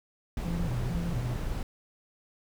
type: noise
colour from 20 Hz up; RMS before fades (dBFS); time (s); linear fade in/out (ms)
brown; -33; 0.37-1.63; 2
type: tone with vibrato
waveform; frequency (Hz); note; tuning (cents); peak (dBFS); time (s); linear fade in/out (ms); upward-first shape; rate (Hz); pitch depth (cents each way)
triangle; 144.1; D3; -33; -29; 0.45-1.37; 10; square; 2.2; 290
effects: none